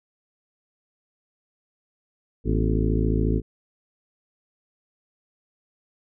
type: harmonic tone with a mistuned harmonic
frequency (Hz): 54.3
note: A1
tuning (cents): -22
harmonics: 1 / 2 / 3 / 4 / 5 / 6 / 7 / 8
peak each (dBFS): -23 / -26 / -28 / -29 / -30 / -31 / -31 / -32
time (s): 2.44-3.42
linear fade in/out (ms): 50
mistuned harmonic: 4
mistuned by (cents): +150
effects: none